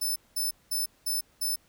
10% pulse tone bursts, 5280 Hz, E8, 2 cents sharp, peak -21 dBFS, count 5, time 0.01-1.56 s, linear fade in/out 10 ms, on 150 ms, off 200 ms, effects pink hiss -64 dBFS RMS until 1.68 s

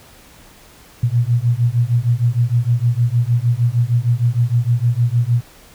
sine beating tone pair, 116.54 / 123.04 Hz, A#2 / B2, 0 / -6 cents, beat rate 6.5 Hz, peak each -16 dBFS, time 1.03-5.41 s, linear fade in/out 5 ms, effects pink hiss -45 dBFS RMS until 5.74 s

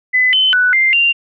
sine tone with pitch steps, 2011 / 3052 / 1486 / 2095 / 2779 Hz, B6 / G7 / F#6 / C7 / F7, +31 / -47 / +7 / +2 / -9 cents, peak -9 dBFS, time 0.13-1.13 s, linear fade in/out 20 ms, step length 200 ms, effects none

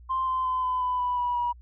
sine tone with pitch steps, 1046.5 / 1034.5 / 1022.6 / 1010.9 / 999.2 / 987.8 / 976.4 / 965.2 Hz, C6 / C6 / C6 / B5 / B5 / B5 / B5 / B5, 0 / -20 / -40 / +40 / +20 / 0 / -20 / -40 cents, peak -23 dBFS, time 0.09-1.53 s, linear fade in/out 20 ms, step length 180 ms, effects tanh soft clip ceiling -19 dBFS + added 60 Hz sine -46 dBFS peak until 1.61 s

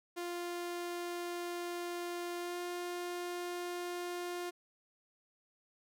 sawtooth tone with pitch glide, 349.2 to 352.8 Hz, F4 to F4, 0 to +18 cents, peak -34 dBFS, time 0.16-4.51 s, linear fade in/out 20 ms, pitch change +18 cents, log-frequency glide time 2.39-2.58 s, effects none

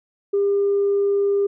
sine tone, 401 Hz, G4, 39 cents sharp, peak -15 dBFS, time 0.33-1.47 s, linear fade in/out 10 ms, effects tanh soft clip ceiling -12 dBFS

